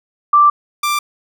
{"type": "tone pair in turn", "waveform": ["sine", "sawtooth"], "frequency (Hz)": [1174.7, 1180.4], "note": ["D6", "D6"], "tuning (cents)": [0, 8], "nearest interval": "unison", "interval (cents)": 8, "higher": "second", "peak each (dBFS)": [-6, -11], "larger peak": "first", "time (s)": [[0.33, 0.5], [0.83, 0.99]], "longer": "first", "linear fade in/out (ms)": 5, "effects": []}